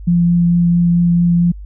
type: tone with vibrato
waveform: sine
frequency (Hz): 172.8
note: F3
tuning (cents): -18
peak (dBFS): -9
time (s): 0.07-1.52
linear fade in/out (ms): 10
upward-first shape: triangle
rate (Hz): 4.5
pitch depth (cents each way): 10
effects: added 50 Hz sine -28 dBFS peak until 1.65 s